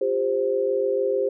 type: tone cluster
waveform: sine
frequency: 352.5 / 399.2 / 523 Hz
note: F4 / G4 / C5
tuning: +16 / +32 / -1 cents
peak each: -31 / -23 / -23 dBFS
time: 0.01-1.29 s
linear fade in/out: 5 ms
effects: none